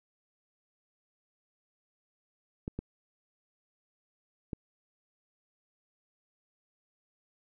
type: clicks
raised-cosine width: 3 ms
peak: -22 dBFS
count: 3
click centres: 2.679 / 2.79 / 4.532 s
effects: none